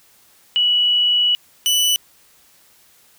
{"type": "tone pair in turn", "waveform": ["sine", "sawtooth"], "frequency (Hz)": [2939, 2973], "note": ["F#7", "F#7"], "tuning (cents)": [-12, 8], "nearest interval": "unison", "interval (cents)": 20, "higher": "second", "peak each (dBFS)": [-13, -11], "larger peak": "second", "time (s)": [[0.56, 1.35], [1.66, 1.96]], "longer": "first", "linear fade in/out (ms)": 0, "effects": ["white hiss -53 dBFS RMS until 3.18 s"]}